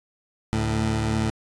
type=tone pair together; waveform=20% pulse; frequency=72.37 / 110 Hz; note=D2 / A2; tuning=-25 / 0 cents; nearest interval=perfect fifth; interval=725 cents; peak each=-23 / -18 dBFS; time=0.53-1.3 s; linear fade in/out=0 ms; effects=resampled to 22050 Hz